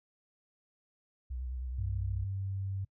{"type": "tone with vibrato", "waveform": "sine", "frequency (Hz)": 63, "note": "B1", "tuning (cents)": 35, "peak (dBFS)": -35, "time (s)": [1.3, 2.25], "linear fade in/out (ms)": 10, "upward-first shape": "triangle", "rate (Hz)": 9.5, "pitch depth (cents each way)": 79}
{"type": "tone", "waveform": "sine", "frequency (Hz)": 97, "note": "G2", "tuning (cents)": -18, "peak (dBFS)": -33, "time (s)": [1.78, 2.85], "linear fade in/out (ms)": 10}
{"effects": ["noise-tail reverb RT60 0.1 s tail -24 dB re dry"]}